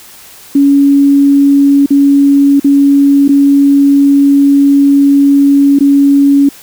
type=tone with dropouts; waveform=sine; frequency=280.5 Hz; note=C#4; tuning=21 cents sharp; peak=-3 dBFS; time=0.55-6.49 s; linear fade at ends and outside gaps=5 ms; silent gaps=1.861-1.905 / 2.598-2.644 / 3.28-3.29 / 5.789-5.806 s; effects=white hiss -35 dBFS RMS until 6.62 s